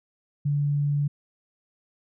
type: tone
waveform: sine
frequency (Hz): 144.5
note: D3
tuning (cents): -28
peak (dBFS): -21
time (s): 0.45-1.08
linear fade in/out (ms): 10
effects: none